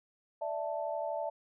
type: chord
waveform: sine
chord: D suspended second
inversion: none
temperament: equal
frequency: 587.3 / 659.3 / 880 Hz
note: D5 / E5 / A5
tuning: 0 / 0 / 0 cents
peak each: -37 / -36 / -39 dBFS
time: 0.41-1.3 s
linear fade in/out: 10 ms
effects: none